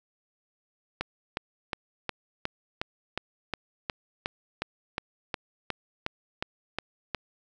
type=click train; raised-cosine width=0.3 ms; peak=-13 dBFS; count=18; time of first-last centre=1.01-7.147 s; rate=2.77 Hz; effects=none